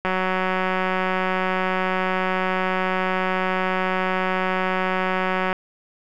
click train, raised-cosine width 0.5 ms, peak -8 dBFS, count 1020, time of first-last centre 0.05-5.528 s, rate 186 Hz, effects none

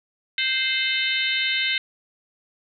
harmonic tone with a mistuned harmonic, 523 Hz, C5, 1 cent flat, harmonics 3 / 4 / 5 / 6 / 7 / 8, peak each -30 / -25 / -30 / -27 / -27 / -34 dBFS, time 0.38-1.78 s, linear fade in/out 2 ms, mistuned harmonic 6, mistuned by -55 cents, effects none

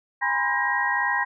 sine tone cluster, 817 / 971 / 1034 / 1608 / 1889 Hz, G#5 / B5 / C6 / G6 / A#6, -29 / -30 / -21 / +44 / +22 cents, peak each -29 / -29 / -29 / -29 / -24 dBFS, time 0.21-1.25 s, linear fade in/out 20 ms, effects none

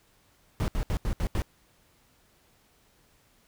brown noise bursts at uneven times, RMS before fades -27 dBFS, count 6, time 0.6-0.68 / 0.75-0.83 / 0.9-0.97 / 1.05-1.13 / 1.2-1.27 / 1.35-1.42 s, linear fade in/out 0 ms, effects pink hiss -64 dBFS RMS until 3.47 s

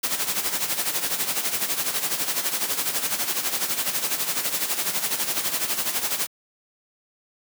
white noise with tremolo, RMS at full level -23 dBFS, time 0.03-6.27 s, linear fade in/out 10 ms, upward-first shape sine, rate 12 Hz, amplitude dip 65%, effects high-pass 150 Hz 12 dB/octave

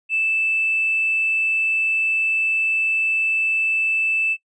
triangle tone with tanh clipping, 2637 Hz, E7, in tune, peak -17 dBFS, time 0.09-4.37 s, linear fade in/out 50 ms, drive 1 dB, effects noise-tail reverb RT60 0.1 s tail -20 dB re dry + resampled to 22050 Hz

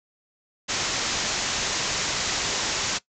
white low-pass noise, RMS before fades -27 dBFS, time 0.68-2.99 s, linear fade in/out 20 ms, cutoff 7300 Hz, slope 96 dB/octave, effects noise-tail reverb RT60 0.1 s tail -19 dB re dry

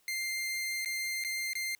sawtooth tone with dropouts, 2098 Hz, C7, 4 cents sharp, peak -29 dBFS, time 0.08-1.75 s, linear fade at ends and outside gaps 1 ms, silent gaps 0.848-0.858 / 1.239-1.247 / 1.533-1.553 s, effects white hiss -69 dBFS RMS until 1.79 s

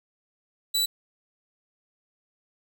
sawtooth tone, 3951 Hz, B7, in tune, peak -19 dBFS, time 0.74-0.86 s, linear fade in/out 10 ms, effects none

